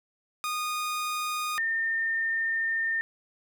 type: tone pair in turn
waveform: sawtooth / sine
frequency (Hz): 1231 / 1812.9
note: D#6 / A#6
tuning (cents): -19 / -49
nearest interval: perfect fifth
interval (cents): 670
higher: second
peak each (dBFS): -25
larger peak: neither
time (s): 0.44-1.58 / 1.58-3.01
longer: second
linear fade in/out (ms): 0
effects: none